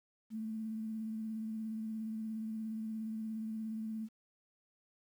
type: tone with vibrato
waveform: sine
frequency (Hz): 220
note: A3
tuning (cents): 0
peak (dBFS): -37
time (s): 0.3-4.09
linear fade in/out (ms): 50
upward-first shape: triangle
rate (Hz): 17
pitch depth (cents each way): 29
effects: 11-bit